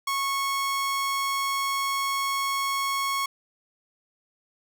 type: tone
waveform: sawtooth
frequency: 1100 Hz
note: C#6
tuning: 14 cents flat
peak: -21 dBFS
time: 0.07-3.26 s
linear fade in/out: 5 ms
effects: none